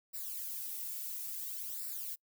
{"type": "noise with flanger", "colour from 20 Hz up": "violet", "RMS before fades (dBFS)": -41, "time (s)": [0.13, 2.16], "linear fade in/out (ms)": 20, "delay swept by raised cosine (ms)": [0.31, 2.51], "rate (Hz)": 0.58, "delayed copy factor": -0.85, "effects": ["noise-tail reverb RT60 0.1 s tail -26 dB re dry"]}